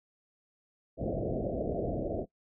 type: low-pass noise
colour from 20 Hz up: white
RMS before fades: -33 dBFS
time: 0.97-2.26 s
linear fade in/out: 50 ms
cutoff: 680 Hz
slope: 96 dB/octave
effects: noise-tail reverb RT60 0.1 s tail -20 dB re dry